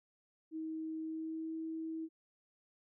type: tone with pitch glide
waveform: sine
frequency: 318 to 322.1 Hz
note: D#4 to E4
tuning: +38 to -40 cents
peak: -38 dBFS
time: 0.51-2.09 s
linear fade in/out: 50 ms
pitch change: +22 cents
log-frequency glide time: 1.01-1.53 s
effects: none